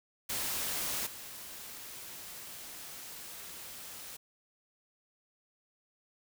white noise with level steps, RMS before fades -35 / -46 dBFS, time 0.29-4.17 s, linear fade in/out 10 ms, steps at 1.06 s, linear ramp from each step 10 ms, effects none

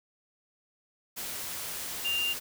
sine tone in noise, 2794 Hz, F7, in tune, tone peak -27 dBFS, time 2.04-2.34 s, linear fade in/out 20 ms, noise white, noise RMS -37 dBFS, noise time 1.16-2.4 s, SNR +7 dB, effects none

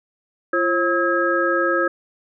sine tone cluster, 342.3 / 538 / 1285 / 1634 Hz, F4 / C5 / E6 / G#6, -35 / +48 / -45 / -29 cents, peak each -22 dBFS, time 0.53-1.88 s, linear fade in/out 5 ms, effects none

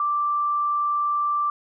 sine tone, 1174.7 Hz, D6, in tune, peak -20 dBFS, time 0-1.5 s, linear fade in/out 2 ms, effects none

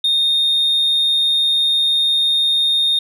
sine tone, 3677 Hz, A#7, 24 cents flat, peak -11 dBFS, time 0.04-2.99 s, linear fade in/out 5 ms, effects tanh soft clip ceiling -11 dBFS

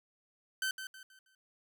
sawtooth tone with echo, 1537 Hz, G6, 35 cents flat, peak -28 dBFS, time 0.62-0.71 s, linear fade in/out 2 ms, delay 160 ms, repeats 4, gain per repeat -9 dB, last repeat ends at 1.35 s, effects none

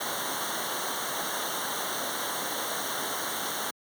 pink noise with comb filter, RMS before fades -32 dBFS, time 0-3.71 s, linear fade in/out 10 ms, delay 0.4 ms, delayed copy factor -0.95, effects high-pass 150 Hz 12 dB/octave

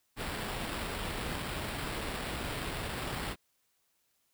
pink noise with sample-and-hold, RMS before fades -37 dBFS, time 0.16-3.36 s, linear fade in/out 50 ms, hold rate 6300 Hz, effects white hiss -75 dBFS RMS until 4.33 s

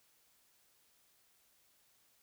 silence, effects white hiss -71 dBFS RMS until 2.22 s

